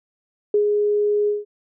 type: tone with ADSR envelope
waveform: sine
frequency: 415.3 Hz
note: G#4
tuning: in tune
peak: -13 dBFS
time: 0.54-1.45 s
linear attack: 3 ms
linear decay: 97 ms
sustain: -3 dB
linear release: 170 ms
effects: none